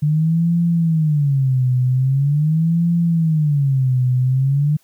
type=tone with vibrato; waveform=sine; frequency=146.83 Hz; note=D3; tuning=in tune; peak=-13 dBFS; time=0.02-4.77 s; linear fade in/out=10 ms; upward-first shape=sine; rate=0.43 Hz; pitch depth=260 cents each way; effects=white hiss -58 dBFS RMS until 4.83 s